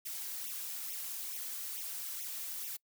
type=noise with flanger; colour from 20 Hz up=blue; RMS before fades=-41 dBFS; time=0.05-2.77 s; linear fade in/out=10 ms; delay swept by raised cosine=0.32 to 4.32 ms; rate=2.3 Hz; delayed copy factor=+1; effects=noise-tail reverb RT60 0.1 s tail -25 dB re dry